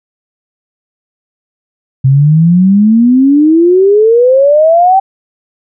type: exponential sweep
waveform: sine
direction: up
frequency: 130 to 784 Hz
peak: -3 dBFS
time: 2.04-5 s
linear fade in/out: 10 ms
effects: none